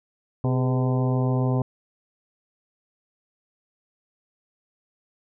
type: harmonic tone with a mistuned harmonic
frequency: 127.6 Hz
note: C3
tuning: 43 cents flat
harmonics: 1 / 2 / 3 / 4 / 5 / 6 / 7 / 8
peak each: -21 / -27 / -31 / -33 / -35 / -37 / -38 / -39 dBFS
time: 0.44-1.62 s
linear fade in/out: 2 ms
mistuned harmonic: 3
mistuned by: +74 cents
effects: none